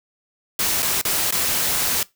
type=noise with dropouts; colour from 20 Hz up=white; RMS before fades=-21 dBFS; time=0.59-2.03 s; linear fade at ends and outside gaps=2 ms; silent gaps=0.823-0.827 / 1.014-1.051 / 1.309-1.323 s; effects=noise-tail reverb RT60 0.2 s tail -21 dB re dry